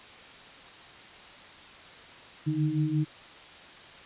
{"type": "tone cluster", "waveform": "sine", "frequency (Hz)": [147, 152.7, 310.5], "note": ["D3", "D#3", "D#4"], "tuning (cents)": [2, -32, -3], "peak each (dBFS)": -29, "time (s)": [2.46, 3.05], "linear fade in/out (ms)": 20, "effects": ["white hiss -48 dBFS RMS until 4.05 s", "resampled to 8000 Hz"]}